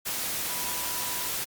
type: tone in noise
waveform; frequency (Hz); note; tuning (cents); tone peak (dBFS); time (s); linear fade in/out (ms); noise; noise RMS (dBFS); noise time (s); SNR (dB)
sine; 985; B5; -5; -40; 0.48-1.29; 20; white; -31; 0.05-1.45; -12
effects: Opus 48 kbps